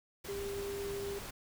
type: tone in noise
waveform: sine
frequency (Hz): 399.7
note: G4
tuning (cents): +34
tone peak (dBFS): -37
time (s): 0.28-1.19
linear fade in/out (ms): 10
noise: pink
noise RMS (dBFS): -45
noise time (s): 0.24-1.31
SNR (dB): +5
effects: none